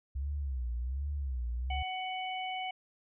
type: tone with vibrato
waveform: sine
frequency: 65.41 Hz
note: C2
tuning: in tune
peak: -32 dBFS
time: 0.15-1.83 s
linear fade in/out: 10 ms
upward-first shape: sine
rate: 1.3 Hz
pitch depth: 180 cents each way
type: harmonic tone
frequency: 746 Hz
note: F#5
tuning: 14 cents sharp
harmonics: 1 / 3 / 4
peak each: -36 / -41 / -42 dBFS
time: 1.7-2.71 s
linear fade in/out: 5 ms
effects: none